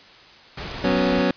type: noise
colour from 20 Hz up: pink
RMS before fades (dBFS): -32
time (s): 0.57-1.23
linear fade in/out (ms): 5
type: chord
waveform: 25% pulse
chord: F# suspended fourth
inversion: none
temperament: equal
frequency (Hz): 185 / 246.9 / 277.2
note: F#3 / B3 / C#4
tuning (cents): 0 / 0 / 0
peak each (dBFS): -19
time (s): 0.84-1.31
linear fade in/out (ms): 2
effects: white hiss -47 dBFS RMS until 1.36 s + resampled to 11025 Hz